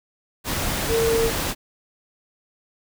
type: tone in noise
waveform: sine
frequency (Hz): 455.6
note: A#4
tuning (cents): -40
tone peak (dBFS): -18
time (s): 0.88-1.31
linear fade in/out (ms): 50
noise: pink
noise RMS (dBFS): -25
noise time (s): 0.44-1.55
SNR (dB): +4
effects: none